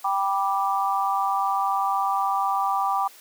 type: chord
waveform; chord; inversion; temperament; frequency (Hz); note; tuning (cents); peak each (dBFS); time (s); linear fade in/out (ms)
sine; G major; none; just; 784 / 980 / 1176; G5 / B5 / D6; 0 / -14 / +2; -24 / -27 / -25; 0.04-3.08; 10
effects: white hiss -49 dBFS RMS until 3.2 s + high-pass 300 Hz 12 dB/octave